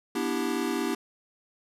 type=chord; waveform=square; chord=E minor seventh; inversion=second; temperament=equal with one note detuned; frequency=244 / 293.7 / 329.6 / 392 Hz; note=B3 / D4 / E4 / G4; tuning=-21 / 0 / 0 / 0 cents; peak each=-33 dBFS; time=0.15-0.95 s; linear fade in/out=5 ms; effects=resampled to 32000 Hz